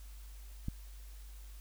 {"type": "click", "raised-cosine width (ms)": 5, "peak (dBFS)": -24, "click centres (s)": 0.684, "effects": ["added 50 Hz sine -47 dBFS peak until 1.6 s", "white hiss -61 dBFS RMS until 1.6 s"]}